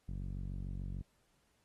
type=tone with low-pass filter; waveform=sawtooth; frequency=46.85 Hz; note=F#1; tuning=22 cents sharp; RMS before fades=-41 dBFS; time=0.08-1.02 s; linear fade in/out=10 ms; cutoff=180 Hz; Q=1.5; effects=pink hiss -75 dBFS RMS until 1.64 s + AAC 32 kbps